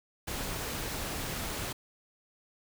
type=noise; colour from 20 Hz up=pink; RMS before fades=-36 dBFS; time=0.27-1.73 s; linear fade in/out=10 ms; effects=none